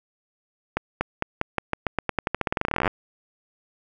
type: accelerating click train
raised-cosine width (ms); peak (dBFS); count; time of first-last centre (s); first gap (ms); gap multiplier
0.5; -7; 30; 0.77-2.877; 240; 0.89
effects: none